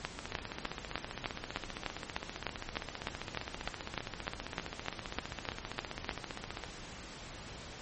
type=two click trains; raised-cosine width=0.3 ms; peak=-16 / -22 dBFS; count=21 / 99; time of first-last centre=0.05-6.092 / 0.19-6.637 s; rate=3.31 / 15.2 Hz; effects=pink hiss -47 dBFS RMS until 7.81 s + MP3 32 kbps